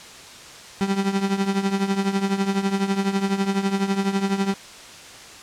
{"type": "tone with tremolo", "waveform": "35% pulse", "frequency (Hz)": 196, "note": "G3", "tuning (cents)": 0, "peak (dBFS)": -15, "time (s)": [0.81, 4.54], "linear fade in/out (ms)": 0, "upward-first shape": "triangle", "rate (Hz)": 12, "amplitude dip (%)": 80, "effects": ["white hiss -41 dBFS RMS until 5.42 s", "low-pass 7000 Hz 12 dB/octave"]}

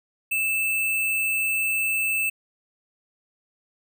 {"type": "tone with sample-and-hold", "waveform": "sine", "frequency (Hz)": 2637, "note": "E7", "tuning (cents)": 0, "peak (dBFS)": -21, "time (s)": [0.31, 2.3], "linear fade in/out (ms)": 10, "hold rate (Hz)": 11025, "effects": []}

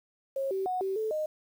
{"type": "tone with pitch steps", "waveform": "sine", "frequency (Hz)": [542, 384.1, 735, 384.9, 436.8, 616], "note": ["C#5", "G4", "F#5", "G4", "A4", "D#5"], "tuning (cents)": [-39, -35, -12, -32, -13, -17], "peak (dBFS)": -28, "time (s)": [0.36, 1.26], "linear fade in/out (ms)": 5, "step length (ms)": 150, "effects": ["9-bit"]}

